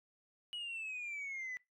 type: exponential sweep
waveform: sine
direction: down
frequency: 2939 to 1975.5 Hz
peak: -38 dBFS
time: 0.53-1.57 s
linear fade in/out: 0 ms
effects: noise-tail reverb RT60 0.2 s tail -23 dB re dry + tanh soft clip ceiling -38 dBFS